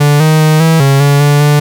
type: tone with pitch steps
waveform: 45% pulse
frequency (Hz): 145.9 / 156.2 / 155.3 / 162.2 / 137.6 / 142.4 / 145.1 / 147.1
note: D3 / D#3 / D#3 / E3 / C#3 / C#3 / D3 / D3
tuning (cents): -11 / +7 / -3 / -28 / -12 / +47 / -21 / +3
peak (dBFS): -5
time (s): 0-1.6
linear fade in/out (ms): 10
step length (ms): 200
effects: none